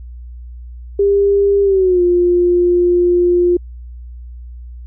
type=tone with pitch glide; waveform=sine; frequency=400.4 to 352.6 Hz; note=G4 to F4; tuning=+37 to +17 cents; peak=-9 dBFS; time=0.99-3.57 s; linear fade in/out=5 ms; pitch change=-220 cents; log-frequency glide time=1.63-2.02 s; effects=added 60 Hz sine -29 dBFS peak until 4.86 s